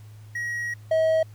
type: tone pair in turn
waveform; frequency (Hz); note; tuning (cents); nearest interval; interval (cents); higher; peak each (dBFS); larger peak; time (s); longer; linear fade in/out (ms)
triangle; 1901 / 639.9; A#6 / D#5; +33 / +48; octave + perfect fifth; 1885; first; -25 / -16; second; 0.35-0.74 / 0.91-1.23; first; 5
effects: added 106 Hz sine -42 dBFS peak until 1.34 s + pink hiss -58 dBFS RMS until 1.34 s